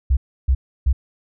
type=tone bursts; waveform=sine; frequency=65.41 Hz; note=C2; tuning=in tune; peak=-12 dBFS; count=3; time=0.1-0.93 s; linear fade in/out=10 ms; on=70 ms; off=310 ms; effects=none